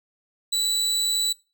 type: tone with amplitude modulation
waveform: 30% pulse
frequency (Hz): 3951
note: B7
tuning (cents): 0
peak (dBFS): -17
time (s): 0.52-1.33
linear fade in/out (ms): 10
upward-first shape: sine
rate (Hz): 184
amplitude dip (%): 30
effects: noise-tail reverb RT60 0.3 s tail -22 dB re dry